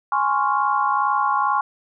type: chord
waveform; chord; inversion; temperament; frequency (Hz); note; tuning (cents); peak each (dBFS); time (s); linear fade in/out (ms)
sine; Db major seventh; second; equal; 830.6 / 1046.5 / 1108.7 / 1396.9; Ab5 / C6 / Db6 / F6; 0 / 0 / 0 / 0; -22 / -23 / -21 / -27; 0.12-1.61; 2
effects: none